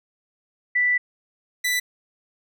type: tone pair in turn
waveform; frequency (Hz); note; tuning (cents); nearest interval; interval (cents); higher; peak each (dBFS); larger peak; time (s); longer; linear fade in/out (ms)
sine / sawtooth; 1975 / 1982.4; B6 / B6; 0 / +6; unison; 6; second; -17; neither; 0.75-0.98 / 1.64-1.8; first; 10
effects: none